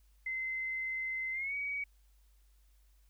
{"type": "tone with pitch glide", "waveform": "sine", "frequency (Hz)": [2062, 2262], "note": ["C7", "C#7"], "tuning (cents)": [-26, 34], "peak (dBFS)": -34, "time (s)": [0.26, 1.84], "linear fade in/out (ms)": 5, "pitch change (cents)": 160, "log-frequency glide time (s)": [1.32, 1.55], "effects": ["added 50 Hz sine -62 dBFS peak until 3.09 s", "white hiss -75 dBFS RMS until 3.09 s"]}